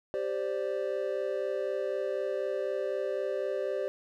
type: chord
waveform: triangle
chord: G suspended fourth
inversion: none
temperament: equal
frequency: 392 / 523.3 / 587.3 Hz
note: G4 / C5 / D5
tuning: 0 / 0 / 0 cents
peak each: -32 dBFS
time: 0.14-3.88 s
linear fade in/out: 0 ms
effects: none